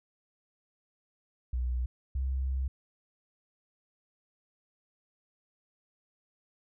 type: tone pair in turn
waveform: sine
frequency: 61.74 / 65.87 Hz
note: B1 / C2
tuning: 0 / +12 cents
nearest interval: minor second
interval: 112 cents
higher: second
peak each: -28 / -28 dBFS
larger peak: neither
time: 1.53-1.86 / 2.15-2.68 s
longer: second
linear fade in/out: 5 ms
effects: none